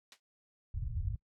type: noise with exponential decay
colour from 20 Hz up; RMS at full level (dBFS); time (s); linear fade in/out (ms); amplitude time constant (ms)
blue; -37; 0.12-0.2; 1; 17
type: low-pass noise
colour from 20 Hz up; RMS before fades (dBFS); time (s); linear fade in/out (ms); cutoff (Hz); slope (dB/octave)
white; -36; 0.74-1.16; 5; 120; 48
effects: noise-tail reverb RT60 0.1 s tail -24 dB re dry + low-pass 4000 Hz 12 dB/octave